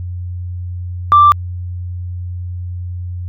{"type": "tone", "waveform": "sine", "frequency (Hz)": 1176, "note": "D6", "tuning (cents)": 2, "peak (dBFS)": -3, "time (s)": [1.12, 1.32], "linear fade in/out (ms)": 0, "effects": ["tanh soft clip ceiling 0 dBFS", "added 89 Hz sine -21 dBFS peak until 3.28 s"]}